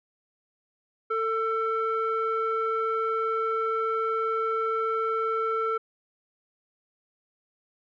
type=tone with low-pass filter; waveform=square; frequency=446.5 Hz; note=A4; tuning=25 cents sharp; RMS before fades=-27 dBFS; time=1.1-5.78 s; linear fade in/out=10 ms; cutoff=1500 Hz; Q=5.3; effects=none